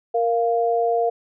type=tone pair together; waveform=sine; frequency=466.2 / 695.7 Hz; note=A#4 / F5; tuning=0 / -7 cents; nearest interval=perfect fifth; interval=693 cents; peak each=-20 dBFS; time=0.14-1.1 s; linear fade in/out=10 ms; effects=none